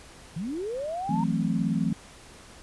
sine linear sweep, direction up, 146.83 to 941 Hz, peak -29 dBFS, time 0.36-1.24 s, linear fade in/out 5 ms
sine chord, F# half-diminished seventh, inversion third, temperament equal with one note detuned, 164.81 / 183.93 / 220 / 261.6 Hz, E3 / F#3 / A3 / C4, 0 / -10 / 0 / 0 cents, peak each -28 / -29 / -28 / -31 dBFS, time 1.09-1.93 s, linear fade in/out 5 ms
effects pink hiss -49 dBFS RMS until 2.62 s + resampled to 24000 Hz

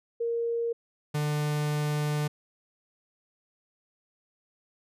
sine / 45% pulse tone pair in turn, 466.2 / 149.02 Hz, A#4 / D3, 0 / +26 cents, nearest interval octave + minor sixth, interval 1974 cents, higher first, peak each -26 dBFS, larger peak neither, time 0.2-0.73 / 1.14-2.28 s, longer second, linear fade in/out 10 ms, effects resampled to 32000 Hz

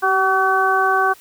harmonic tone with a mistuned harmonic, 380 Hz, F#4, 46 cents sharp, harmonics 1 / 2 / 3 / 4, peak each -22 / -19 / -18 / -19 dBFS, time 0.02-1.14 s, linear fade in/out 20 ms, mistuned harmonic 1, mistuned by +20 cents, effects white hiss -47 dBFS RMS until 1.2 s

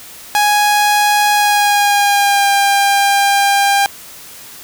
sawtooth tone with pitch glide, 830.6 to 799.5 Hz, G#5 to G5, 0 to +34 cents, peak -6 dBFS, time 0.35-3.86 s, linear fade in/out 0 ms, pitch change -66 cents, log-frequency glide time 1.33-2.51 s, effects white hiss -35 dBFS RMS until 4.63 s

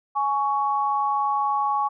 sine tone pair together, 836 / 1115.9 Hz, G#5 / C#6, +11 / +11 cents, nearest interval perfect fourth, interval 500 cents, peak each -23 dBFS, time 0.15-1.89 s, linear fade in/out 20 ms, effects none

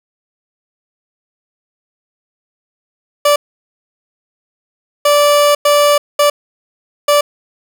30% pulse tone bursts at uneven times, 583 Hz, D5, 13 cents flat, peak -5 dBFS, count 5, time 3.25-3.36 / 5.05-5.55 / 5.65-5.98 / 6.19-6.3 / 7.08-7.21 s, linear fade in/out 5 ms, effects none

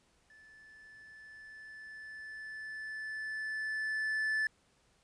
triangle tone with level ramp, 1746 Hz, A6, 14 cents flat, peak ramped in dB -55 to -27 dBFS, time 0.3-4.47 s, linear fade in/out 2 ms, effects pink hiss -70 dBFS RMS until 5.03 s + resampled to 22050 Hz

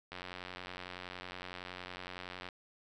click train, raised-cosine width 0.3 ms, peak -27 dBFS, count 216, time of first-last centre 0.12-2.488 s, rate 90.8 Hz, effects none

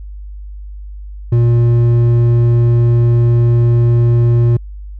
sine tone with hard clipping, 118.3 Hz, A#2, 26 cents sharp, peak -9 dBFS, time 1.32-4.57 s, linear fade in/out 5 ms, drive 6 dB, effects added 50 Hz sine -26 dBFS peak until 4.99 s

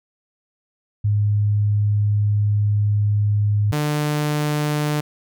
sine / sawtooth tone pair in turn, 103.83 / 149.28 Hz, G#2 / D3, 0 / +29 cents, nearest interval tritone, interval 629 cents, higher second, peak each -15 dBFS, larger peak neither, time 1.04-3.72 / 3.72-5.01 s, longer first, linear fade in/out 10 ms, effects none

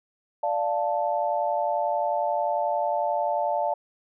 sine chord, D minor, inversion none, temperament equal, 587.3 / 698.5 / 880 Hz, D5 / F5 / A5, 0 / 0 / 0 cents, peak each -27 dBFS, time 0.43-3.74 s, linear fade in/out 5 ms, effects none

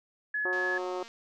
sine tone, 1700 Hz, G#6, 40 cents sharp, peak -28 dBFS, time 0.34-0.78 s, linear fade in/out 5 ms
harmonic tone, 182.2 Hz, F#3, 26 cents flat, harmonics 2 / 3 / 4 / 5 / 6 / 7, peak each -34 / -38 / -40 / -42 / -44 / -45 dBFS, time 0.45-1.03 s, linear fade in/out 2 ms
click train, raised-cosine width 0.2 ms, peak -32 dBFS, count 128, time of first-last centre 0.53-1.08 s, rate 231 Hz
effects none

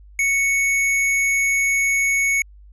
square tone, 2217 Hz, C#7, in tune, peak -17 dBFS, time 0.19-2.42 s, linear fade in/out 2 ms, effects added 50 Hz sine -42 dBFS peak until 2.72 s + resampled to 24000 Hz

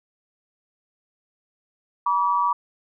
sine tone pair together, 964 / 1150 Hz, B5 / D6, -42 / -37 cents, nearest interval minor third, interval 305 cents, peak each -21 dBFS, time 2.06-2.53 s, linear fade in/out 5 ms, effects none

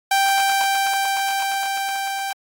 sawtooth tone with level ramp, 784 Hz, G5, in tune, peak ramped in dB -11 to -20 dBFS, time 0.11-2.33 s, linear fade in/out 5 ms, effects AAC 64 kbps

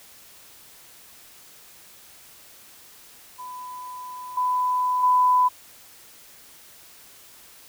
sine tone with level steps, 1000 Hz, B5, 21 cents sharp, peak -34 / -20 / -15 dBFS, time 3.38-5.49 s, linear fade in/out 20 ms, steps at 4.37 / 5.03 s, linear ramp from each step 5 ms, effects white hiss -49 dBFS RMS until 7.68 s

